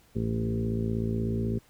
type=harmonic tone with a mistuned harmonic; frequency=56.2 Hz; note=A1; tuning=37 cents sharp; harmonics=1 / 2 / 3 / 4 / 5 / 6 / 7 / 8 / 9; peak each=-36 / -30 / -36 / -31 / -42 / -42 / -35 / -46 / -46 dBFS; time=0.15-1.59 s; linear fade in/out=10 ms; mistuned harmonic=2; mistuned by=-19 cents; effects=pink hiss -61 dBFS RMS until 1.69 s